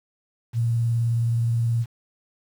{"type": "tone with vibrato", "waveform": "sine", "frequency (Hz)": 116.54, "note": "A#2", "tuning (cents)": 0, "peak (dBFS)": -19, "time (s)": [0.53, 1.86], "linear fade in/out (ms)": 50, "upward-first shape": "sine", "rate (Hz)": 19, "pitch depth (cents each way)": 24, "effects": ["8-bit"]}